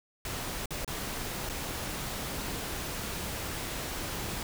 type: noise with dropouts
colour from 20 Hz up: pink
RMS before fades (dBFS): -36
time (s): 0.25-4.43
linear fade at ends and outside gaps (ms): 2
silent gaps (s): 0.658-0.706 / 0.847-0.877 / 1.492-1.496
effects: none